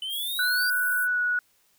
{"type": "exponential sweep", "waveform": "triangle", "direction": "up", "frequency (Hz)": [3000, 4813], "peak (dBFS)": -28, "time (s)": [0.02, 0.7], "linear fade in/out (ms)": 2}
{"type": "high-pass noise", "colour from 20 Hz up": "pink", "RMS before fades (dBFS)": -35, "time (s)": [0.09, 1.08], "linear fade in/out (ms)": 50, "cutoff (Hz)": 9600, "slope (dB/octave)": 48}
{"type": "tone with pitch glide", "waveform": "sine", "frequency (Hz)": [1480, 1464.7], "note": ["F#6", "F#6"], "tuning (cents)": [0, -18], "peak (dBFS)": -22, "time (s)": [0.39, 1.39], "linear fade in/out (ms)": 2, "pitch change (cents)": -18, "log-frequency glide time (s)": [1.09, 1.2]}
{"effects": ["white hiss -65 dBFS RMS until 1.78 s"]}